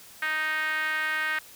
5% pulse tone with band-pass filter, 311.1 Hz, D#4, in tune, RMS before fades -28 dBFS, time 0.22-1.39 s, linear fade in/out 5 ms, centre 1700 Hz, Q 3.9, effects white hiss -49 dBFS RMS until 1.55 s

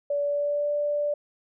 sine tone with pitch glide, 575 to 586.1 Hz, D5 to D5, -37 to -4 cents, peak -23 dBFS, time 0.1-1.14 s, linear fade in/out 5 ms, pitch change +33 cents, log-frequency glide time 0.21-0.71 s, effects none

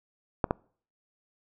clicks, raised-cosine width 1 ms, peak -10 dBFS, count 2, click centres 0.442 / 0.509 s, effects noise-tail reverb RT60 0.5 s tail -26 dB re dry

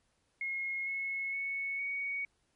sine tone with pitch steps, 2158 / 2184 / 2211 / 2238 Hz, C#7 / C#7 / C#7 / C#7, -47 / -26 / -5 / +16 cents, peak -33 dBFS, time 0.41-2.25 s, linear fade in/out 2 ms, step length 460 ms, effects pink hiss -75 dBFS RMS until 2.55 s + MP3 48 kbps

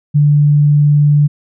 sine tone, 146.83 Hz, D3, in tune, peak -6 dBFS, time 0.14-1.28 s, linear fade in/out 20 ms, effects none

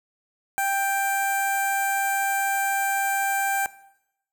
15% pulse tone with notch filter, 787 Hz, G5, 7 cents sharp, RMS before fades -24 dBFS, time 0.58-3.66 s, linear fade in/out 0 ms, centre 3500 Hz, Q 0.53, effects noise-tail reverb RT60 0.8 s tail -18 dB re dry

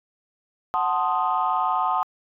sine chord, F# diminished seventh, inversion none, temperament equal, 740 / 880 / 1046.5 / 1244.5 Hz, F#5 / A5 / C6 / Eb6, 0 / 0 / 0 / 0 cents, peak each -25 dBFS, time 0.74-2.03 s, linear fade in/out 0 ms, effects tanh soft clip ceiling -12 dBFS

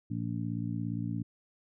harmonic tone, 57.3 Hz, A#1, 29 cents flat, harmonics 2 / 3 / 4 / 5, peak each -35 / -37 / -38 / -39 dBFS, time 0.1-1.23 s, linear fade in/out 10 ms, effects none

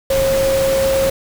sine tone in noise, 539 Hz, C#5, 49 cents flat, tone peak -13 dBFS, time 0.1-1.1 s, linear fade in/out 5 ms, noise pink, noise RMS -23 dBFS, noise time 0.1-1.1 s, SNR +7 dB, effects none

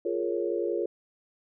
sine chord, Bb minor seventh, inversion second, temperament equal, 349.2 / 415.3 / 466.2 / 554.4 Hz, F4 / Ab4 / Bb4 / Db5, 0 / 0 / 0 / 0 cents, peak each -30 / -32 / -32 / -34 dBFS, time 0.05-0.86 s, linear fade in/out 5 ms, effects none

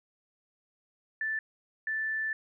sine tone bursts at uneven times, 1760 Hz, A6, in tune, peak -29 dBFS, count 2, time 1.21-1.39 / 1.87-2.33 s, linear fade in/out 2 ms, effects none

